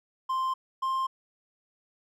triangle tone pair in turn, 1046.5 / 1055 Hz, C6 / C6, 0 / +14 cents, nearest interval unison, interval 14 cents, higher second, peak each -24 dBFS, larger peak neither, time 0.29-0.54 / 0.82-1.07 s, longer neither, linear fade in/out 10 ms, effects none

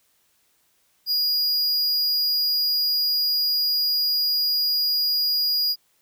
square tone, 4875 Hz, D#8, 36 cents flat, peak -20 dBFS, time 1.06-5.76 s, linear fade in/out 50 ms, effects white hiss -65 dBFS RMS until 6.01 s

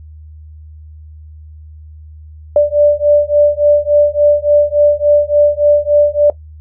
sine beating tone pair, 586 / 589.5 Hz, D5 / D5, -4 / +6 cents, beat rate 3.5 Hz, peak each -10 dBFS, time 2.56-6.3 s, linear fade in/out 2 ms, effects noise-tail reverb RT60 0.1 s tail -18 dB re dry + added 77 Hz sine -32 dBFS peak until 6.6 s

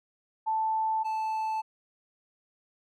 sine / triangle tone pair in turn, 880 / 876.6 Hz, A5 / A5, 0 / -7 cents, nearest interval unison, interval 7 cents, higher first, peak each -25 / -26 dBFS, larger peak first, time 0.46-1.04 / 1.04-1.62 s, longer neither, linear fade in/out 20 ms, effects none

